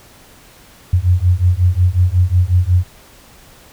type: beating tone pair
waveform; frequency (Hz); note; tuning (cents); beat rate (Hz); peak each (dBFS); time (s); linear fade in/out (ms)
sine; 87.31 / 92.81; F2 / F#2; 0 / +6; 5.5; -13; 0.93-2.84; 5
effects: pink hiss -44 dBFS RMS until 3.72 s